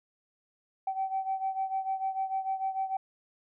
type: beating tone pair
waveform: sine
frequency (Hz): 767 / 773.7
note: G5 / G5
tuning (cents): -38 / -23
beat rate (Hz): 6.7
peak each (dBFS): -30 / -34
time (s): 0.87-2.97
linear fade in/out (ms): 5
effects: tanh soft clip ceiling -22 dBFS